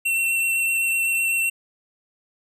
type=tone with vibrato; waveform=square; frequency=2709 Hz; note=E7; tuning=47 cents sharp; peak=-20 dBFS; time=0.05-1.5 s; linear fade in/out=10 ms; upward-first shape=triangle; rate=7.9 Hz; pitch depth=15 cents each way; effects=none